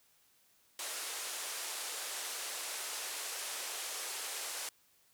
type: band-pass noise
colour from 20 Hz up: white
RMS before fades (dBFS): -41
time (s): 0.79-4.69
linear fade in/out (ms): 2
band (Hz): 400 to 11000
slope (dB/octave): 24
effects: white hiss -69 dBFS RMS until 5.13 s